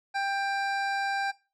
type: tone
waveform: 25% pulse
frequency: 791 Hz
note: G5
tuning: 15 cents sharp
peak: -23 dBFS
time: 0.14-1.32 s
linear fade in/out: 20 ms
effects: noise-tail reverb RT60 0.3 s tail -20 dB re dry + low-pass 5000 Hz 12 dB/octave